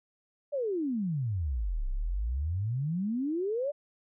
sine exponential two-way sweep, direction down then up, 600 to 30.56 to 600 Hz, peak -28 dBFS, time 0.52-3.72 s, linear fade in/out 20 ms, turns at 1.88 s, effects none

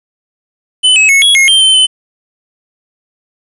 square tone with pitch steps, 3020 / 2570 / 2195 / 3340 / 2155 / 3152 / 3089 / 3044 Hz, F#7 / E7 / C#7 / G#7 / C#7 / G7 / G7 / F#7, +35 / -45 / -18 / +9 / -49 / +9 / -26 / +48 cents, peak -5 dBFS, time 0.83-1.87 s, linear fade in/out 20 ms, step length 130 ms, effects resampled to 24000 Hz + 7-bit

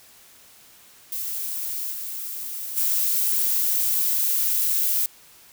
violet noise with level steps, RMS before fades -29 / -32 / -22 dBFS, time 1.12-5.06 s, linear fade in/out 2 ms, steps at 1.91 / 2.76 s, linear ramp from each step 20 ms, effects white hiss -51 dBFS RMS until 5.52 s

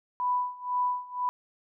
sine tone with tremolo, 991 Hz, B5, 6 cents sharp, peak -23 dBFS, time 0.2-1.29 s, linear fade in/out 0 ms, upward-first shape sine, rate 2 Hz, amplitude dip 90%, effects none

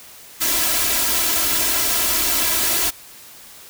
white noise with comb filter, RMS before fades -19 dBFS, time 0.4-2.91 s, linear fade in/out 20 ms, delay 3 ms, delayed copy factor +0.85, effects white hiss -42 dBFS RMS until 3.69 s

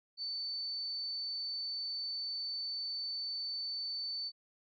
sine tone, 4522 Hz, C#8, 34 cents sharp, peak -36 dBFS, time 0.17-4.32 s, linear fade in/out 50 ms, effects none

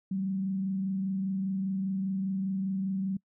sine tone with frequency modulation, 192 Hz, G3, 36 cents flat, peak -28 dBFS, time 0.11-3.17 s, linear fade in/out 5 ms, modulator 25 Hz, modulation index 0.28, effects noise-tail reverb RT60 0.1 s tail -25 dB re dry

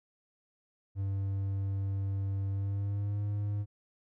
triangle tone with pitch glide, 97.9 to 102.71 Hz, G2 to G#2, -2 to -19 cents, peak -28 dBFS, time 0.95-3.66 s, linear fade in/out 50 ms, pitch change +83 cents, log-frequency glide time 2.5-3.22 s, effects none

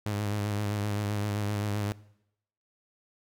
sawtooth tone with vibrato, 103.5 Hz, G#2, 5 cents flat, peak -25 dBFS, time 0.06-1.92 s, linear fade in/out 0 ms, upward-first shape sine, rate 7.7 Hz, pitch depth 38 cents each way, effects noise-tail reverb RT60 0.8 s tail -21 dB re dry

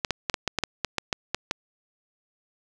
clicks, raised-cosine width 0.2 ms, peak -7 dBFS, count 12, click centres 0.048 / 0.107 / 0.298 / 0.342 / 0.477 / 0.587 / 0.637 / 0.847 / 0.983 / 1.128 / 1.346 / 1.511 s, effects none

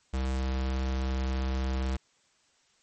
square tone, 65.41 Hz, C2, in tune, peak -28 dBFS, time 0.13-1.97 s, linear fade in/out 10 ms, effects white hiss -67 dBFS RMS until 2.82 s + MP3 32 kbps

